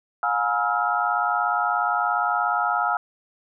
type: tone cluster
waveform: sine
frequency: 716 / 833 / 967 / 1292 / 1392 Hz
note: F5 / G#5 / B5 / E6 / F6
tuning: +43 / +5 / -37 / -35 / -6 cents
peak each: -26 / -26 / -31 / -25 / -26 dBFS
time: 0.23-2.97 s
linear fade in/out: 2 ms
effects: none